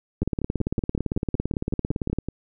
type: two click trains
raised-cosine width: 3 ms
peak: -11 / -15 dBFS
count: 36 / 12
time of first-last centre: 0.22-2.186 / 0.23-2.286 s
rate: 17.8 / 5.35 Hz
effects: none